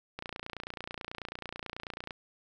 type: click train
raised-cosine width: 0.3 ms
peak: -22 dBFS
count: 57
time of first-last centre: 0.19-2.108 s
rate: 29.2 Hz
effects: none